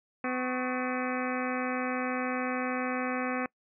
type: harmonic tone with a mistuned harmonic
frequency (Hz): 253.3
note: B3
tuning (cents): +44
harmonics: 1 / 2 / 3 / 4 / 5 / 6 / 7 / 8 / 9 / 10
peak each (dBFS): -33 / -36 / -38 / -39 / -40 / -41 / -41 / -42 / -43 / -43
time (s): 0.24-3.46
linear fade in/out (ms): 2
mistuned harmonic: 4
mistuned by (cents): +150
effects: noise-tail reverb RT60 0.1 s tail -24 dB re dry